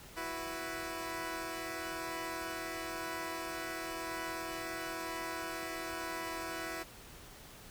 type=chord; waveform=10% pulse; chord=E suspended second; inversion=none; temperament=equal; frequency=329.6 / 370 / 493.9 Hz; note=E4 / F#4 / B4; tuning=0 / 0 / 0 cents; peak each=-32 / -36 / -38 dBFS; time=0.16-6.84 s; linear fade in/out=20 ms; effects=pink hiss -53 dBFS RMS until 7.7 s